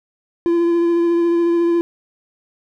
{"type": "tone with vibrato", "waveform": "triangle", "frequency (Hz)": 340.8, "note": "F4", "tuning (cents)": -42, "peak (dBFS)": -11, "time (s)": [0.46, 1.81], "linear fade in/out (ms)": 0, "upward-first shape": "triangle", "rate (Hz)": 14, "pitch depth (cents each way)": 19, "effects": []}